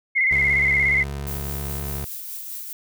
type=tone with vibrato; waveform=sine; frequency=2093 Hz; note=C7; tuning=in tune; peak=-16 dBFS; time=0.15-1.04 s; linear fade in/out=20 ms; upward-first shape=square; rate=17 Hz; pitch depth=48 cents each way
type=tone; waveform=25% pulse; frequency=70 Hz; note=C#2; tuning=18 cents sharp; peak=-24 dBFS; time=0.31-2.05 s; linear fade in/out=5 ms
type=noise with tremolo; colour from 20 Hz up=violet; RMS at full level=-32 dBFS; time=1.27-2.73 s; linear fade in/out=2 ms; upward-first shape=triangle; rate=4.9 Hz; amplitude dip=35%
effects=none